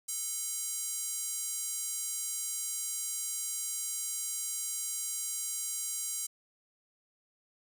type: tone with high-pass filter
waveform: square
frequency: 440 Hz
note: A4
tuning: in tune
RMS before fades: -36 dBFS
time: 0.08-6.27 s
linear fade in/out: 10 ms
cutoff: 7700 Hz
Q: 2.3
effects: none